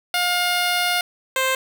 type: tone pair in turn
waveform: 10% pulse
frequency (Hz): 711 / 524.4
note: F5 / C5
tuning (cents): +31 / +4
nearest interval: perfect fourth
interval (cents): 527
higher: first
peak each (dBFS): -10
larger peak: neither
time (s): 0.14-1.01 / 1.36-1.55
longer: first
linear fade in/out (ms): 2
effects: none